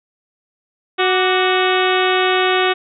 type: harmonic tone with a mistuned harmonic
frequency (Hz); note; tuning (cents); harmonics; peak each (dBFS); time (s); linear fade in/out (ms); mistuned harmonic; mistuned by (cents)
370; F#4; 0; 1 / 2 / 3 / 4 / 5 / 6 / 7 / 8 / 9 / 10; -17 / -20 / -22 / -23 / -24 / -25 / -25 / -26 / -27 / -27; 0.98-2.74; 20; 3; +86
effects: none